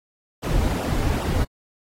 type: noise with flanger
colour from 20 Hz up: brown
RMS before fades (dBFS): -22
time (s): 0.42-1.45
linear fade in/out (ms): 20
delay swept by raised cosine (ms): 0.45 to 5.85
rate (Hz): 2.5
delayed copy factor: -0.95
effects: AAC 48 kbps